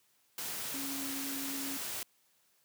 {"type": "tone in noise", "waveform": "sine", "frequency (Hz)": 274.8, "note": "C#4", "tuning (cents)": -15, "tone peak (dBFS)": -40, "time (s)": [0.74, 1.77], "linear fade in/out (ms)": 2, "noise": "white", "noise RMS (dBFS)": -39, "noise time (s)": [0.38, 2.03], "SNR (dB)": -4, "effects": ["white hiss -71 dBFS RMS until 2.64 s", "high-pass 100 Hz 12 dB/octave"]}